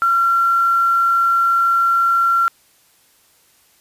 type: tone with quantisation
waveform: sine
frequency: 1367 Hz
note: F6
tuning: 37 cents flat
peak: -12 dBFS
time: 0.02-2.48 s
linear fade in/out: 0 ms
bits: 6
effects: white hiss -55 dBFS RMS until 3.8 s + resampled to 32000 Hz